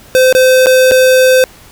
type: tone with dropouts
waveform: square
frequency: 515 Hz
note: C5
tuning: 28 cents flat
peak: -5 dBFS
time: 0.15-1.44 s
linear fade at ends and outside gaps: 0 ms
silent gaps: 0.326-0.35 / 0.66-0.668 / 0.912-0.918 s
effects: pink hiss -39 dBFS RMS until 1.71 s